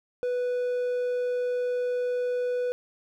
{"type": "tone", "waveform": "triangle", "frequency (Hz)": 493.9, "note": "B4", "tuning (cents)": 0, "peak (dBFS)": -23, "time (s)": [0.23, 2.72], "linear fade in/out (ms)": 0, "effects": []}